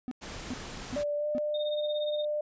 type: tone bursts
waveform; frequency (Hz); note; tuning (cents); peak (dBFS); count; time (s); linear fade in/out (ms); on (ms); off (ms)
triangle; 250.8; B3; +27; -30; 4; 0.08-1.382; 0; 33; 390
type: noise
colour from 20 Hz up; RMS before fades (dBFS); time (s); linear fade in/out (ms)
pink; -41; 0.21-1.04; 20
type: tone with pitch glide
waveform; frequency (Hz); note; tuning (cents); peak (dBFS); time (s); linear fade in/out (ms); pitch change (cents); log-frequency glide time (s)
sine; 586 to 598.3; D5 to D5; -4 to +32; -28; 0.96-2.41; 5; +36; 1.16-1.27
type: tone with tremolo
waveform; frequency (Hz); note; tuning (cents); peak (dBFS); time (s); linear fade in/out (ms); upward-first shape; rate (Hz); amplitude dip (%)
sine; 3674; A#7; -26; -34; 1.54-2.25; 5; triangle; 17; 100
effects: resampled to 16000 Hz